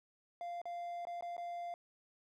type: tone with dropouts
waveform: triangle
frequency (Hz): 695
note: F5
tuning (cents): -9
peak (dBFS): -38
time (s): 0.41-1.74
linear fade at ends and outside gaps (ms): 1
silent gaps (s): 0.616-0.655 / 1.052-1.07 / 1.209-1.224 / 1.367-1.379
effects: none